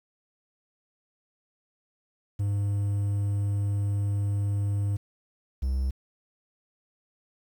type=tone pair in turn; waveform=triangle; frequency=101.1 / 65.71 Hz; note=G#2 / C2; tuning=-46 / +8 cents; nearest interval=perfect fifth; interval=746 cents; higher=first; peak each=-22 dBFS; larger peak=neither; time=2.39-4.97 / 5.62-5.91 s; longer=first; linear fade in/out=10 ms; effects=9-bit